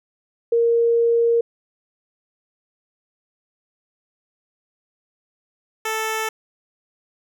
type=tone pair in turn; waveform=sine / 10% pulse; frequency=466.2 / 440 Hz; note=A#4 / A4; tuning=0 / 0 cents; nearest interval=minor second; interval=100 cents; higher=first; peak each=-14 dBFS; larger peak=neither; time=0.52-1.41 / 5.85-6.29 s; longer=first; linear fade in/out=5 ms; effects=none

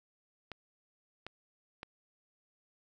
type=clicks; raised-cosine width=0.3 ms; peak=-26 dBFS; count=3; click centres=0.517 / 1.266 / 1.831 s; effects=none

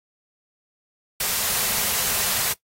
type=band-stop noise; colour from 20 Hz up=white; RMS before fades=-23 dBFS; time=1.2-2.53 s; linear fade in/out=5 ms; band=250 to 360 Hz; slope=96 dB/octave; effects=noise-tail reverb RT60 0.1 s tail -18 dB re dry + AAC 48 kbps

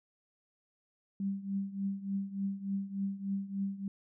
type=tone with tremolo; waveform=sine; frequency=196.6 Hz; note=G3; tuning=5 cents sharp; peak=-29 dBFS; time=1.2-3.88 s; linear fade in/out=2 ms; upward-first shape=triangle; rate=3.4 Hz; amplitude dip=85%; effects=none

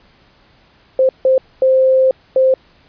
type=tone bursts at uneven times; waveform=sine; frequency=523.3 Hz; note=C5; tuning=in tune; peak=-8 dBFS; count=4; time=0.99-1.09 / 1.25-1.38 / 1.62-2.11 / 2.36-2.54 s; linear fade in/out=2 ms; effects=pink hiss -51 dBFS RMS until 2.88 s + resampled to 11025 Hz

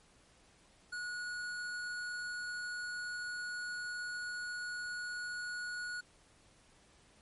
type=tone with hard clipping; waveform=sine; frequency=1456 Hz; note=F#6; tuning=28 cents flat; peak=-40 dBFS; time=0.92-6.01 s; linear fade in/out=10 ms; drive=14 dB; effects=pink hiss -65 dBFS RMS until 7.21 s + MP3 48 kbps

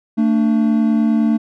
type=tone pair together; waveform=triangle; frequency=224.1 / 293.7 Hz; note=A3 / D4; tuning=+32 / 0 cents; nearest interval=perfect fourth; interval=468 cents; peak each=-11 / -17 dBFS; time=0.17-1.38 s; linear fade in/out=20 ms; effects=none

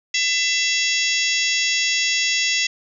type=harmonic tone with a mistuned harmonic; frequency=670 Hz; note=E5; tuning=28 cents sharp; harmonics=3 / 4 / 5 / 6 / 7 / 8 / 9 / 10; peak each=-24 / -23 / -25 / -31 / -28 / -26 / -32 / -27 dBFS; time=0.14-2.67 s; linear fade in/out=5 ms; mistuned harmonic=6; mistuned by=-43 cents; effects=none

